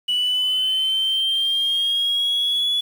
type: linear sweep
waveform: sine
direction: up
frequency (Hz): 2948 to 3415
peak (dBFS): -16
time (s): 0.08-2.81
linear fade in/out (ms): 10
effects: tanh soft clip ceiling -16 dBFS + 7-bit